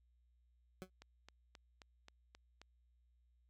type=tone with exponential decay; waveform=20% pulse; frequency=186.3 Hz; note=F#3; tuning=12 cents sharp; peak=-38 dBFS; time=0.82-0.9 s; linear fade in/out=0 ms; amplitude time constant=16 ms
type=click train; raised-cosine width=0.2 ms; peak=-38 dBFS; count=7; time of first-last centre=1.02-2.616 s; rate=3.76 Hz
effects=added 60 Hz sine -70 dBFS peak until 3.49 s